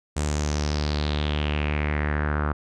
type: tone with low-pass filter sweep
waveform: sawtooth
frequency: 74.5 Hz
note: D2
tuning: 25 cents sharp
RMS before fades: -25 dBFS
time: 0.16-2.53 s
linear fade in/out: 10 ms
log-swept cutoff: 8100 to 1300 Hz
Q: 4.1
effects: none